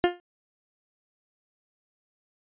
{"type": "tone with exponential decay", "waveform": "30% pulse", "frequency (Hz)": 353, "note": "F4", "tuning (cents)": 19, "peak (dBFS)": -12, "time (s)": [0.04, 0.2], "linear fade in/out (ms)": 0, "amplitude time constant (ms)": 33, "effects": ["resampled to 8000 Hz"]}